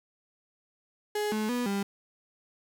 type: tone with pitch steps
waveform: 35% pulse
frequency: 419.1 / 214.9 / 244.7 / 199.1 Hz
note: G#4 / A3 / B3 / G3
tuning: +16 / -41 / -16 / +27 cents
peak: -26 dBFS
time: 1.15-1.83 s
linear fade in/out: 5 ms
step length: 170 ms
effects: none